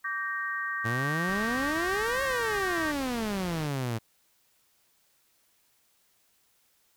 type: chord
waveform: sine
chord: G minor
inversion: second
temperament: equal with one note detuned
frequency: 1153.1 / 1568 / 1864.7 Hz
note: D6 / G6 / Bb6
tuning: -32 / 0 / 0 cents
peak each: -35 / -34 / -33 dBFS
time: 0.04-2.92 s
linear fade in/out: 10 ms
type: exponential two-way sweep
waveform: sawtooth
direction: up then down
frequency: 110 to 554 to 110 Hz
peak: -25 dBFS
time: 0.84-3.99 s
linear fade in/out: 20 ms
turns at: 2.23 s
type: low-pass noise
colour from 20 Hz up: pink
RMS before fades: -43 dBFS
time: 1.27-3.68 s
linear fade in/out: 20 ms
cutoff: 5800 Hz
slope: 96 dB/octave
effects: white hiss -68 dBFS RMS until 6.96 s